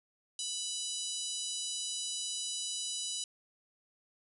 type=harmonic tone; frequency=987.8 Hz; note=B5; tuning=in tune; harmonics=3 / 4 / 5 / 6 / 7 / 8 / 9 / 10; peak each=-43 / -41 / -45 / -44 / -42 / -47 / -45 / -45 dBFS; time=0.39-3.24 s; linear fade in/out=2 ms; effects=none